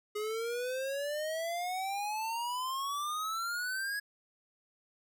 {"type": "exponential sweep", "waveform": "square", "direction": "up", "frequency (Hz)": [415.8, 1678], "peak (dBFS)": -34, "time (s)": [0.15, 4], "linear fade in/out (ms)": 10, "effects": []}